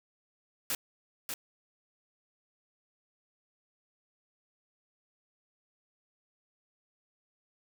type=noise with echo; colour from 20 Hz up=white; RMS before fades=-32 dBFS; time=0.7-0.75 s; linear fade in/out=2 ms; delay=590 ms; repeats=1; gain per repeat=-5 dB; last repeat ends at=1.34 s; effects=none